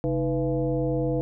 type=tone with frequency modulation; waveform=sine; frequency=314.4 Hz; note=D#4; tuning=18 cents sharp; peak=-22 dBFS; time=0.04-1.21 s; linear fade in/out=0 ms; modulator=180 Hz; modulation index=1.5; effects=none